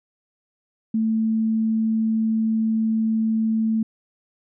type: tone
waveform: sine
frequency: 221.7 Hz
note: A3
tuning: 13 cents sharp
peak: -18 dBFS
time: 0.94-3.83 s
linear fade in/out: 5 ms
effects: none